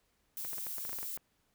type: noise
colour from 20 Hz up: violet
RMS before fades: -40 dBFS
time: 0.37-1.17 s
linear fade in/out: 0 ms
type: clicks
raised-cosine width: 0.5 ms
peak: -31 dBFS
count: 11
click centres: 0.449 / 0.532 / 0.582 / 0.668 / 0.783 / 0.851 / 0.894 / 0.93 / 0.987 / 1.03 / 1.175 s
effects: pink hiss -75 dBFS RMS until 1.54 s